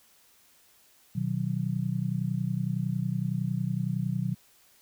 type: chord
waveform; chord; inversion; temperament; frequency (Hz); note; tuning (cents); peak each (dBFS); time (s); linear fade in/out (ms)
sine; B major; none; just; 123.47 / 154.34 / 185.21; B2 / D#3 / F#3; 0 / -14 / +2; -31; 1.15-4.35; 10
effects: white hiss -61 dBFS RMS until 4.81 s